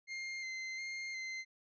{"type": "tone with vibrato", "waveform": "40% pulse", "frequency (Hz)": 2096, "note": "C7", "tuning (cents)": 2, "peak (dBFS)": -39, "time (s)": [0.07, 1.45], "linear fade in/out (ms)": 50, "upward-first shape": "square", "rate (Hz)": 1.4, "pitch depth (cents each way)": 19, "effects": ["resampled to 16000 Hz"]}